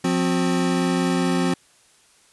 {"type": "tone cluster", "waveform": "square", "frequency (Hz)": [176.7, 261.5, 362.6], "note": ["F3", "C4", "F#4"], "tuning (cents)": [21, -1, -35], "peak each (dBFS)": [-23, -23, -27], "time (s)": [0.04, 1.54], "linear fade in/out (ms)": 5, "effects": ["white hiss -56 dBFS RMS until 2.32 s", "resampled to 24000 Hz"]}